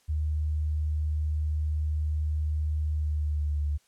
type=tone with pitch glide; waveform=sine; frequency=76.3 to 73.45 Hz; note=D#2 to D2; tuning=-33 to +1 cents; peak=-25 dBFS; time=0.08-3.78 s; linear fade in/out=20 ms; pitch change=-66 cents; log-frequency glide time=2.91-3.66 s; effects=white hiss -66 dBFS RMS until 3.87 s + low-pass 10000 Hz 12 dB/octave